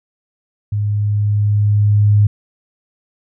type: tone with level ramp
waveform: sine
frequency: 103.83 Hz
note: G#2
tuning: in tune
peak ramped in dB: -15 to -7 dBFS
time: 0.72-2.27 s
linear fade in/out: 5 ms
effects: none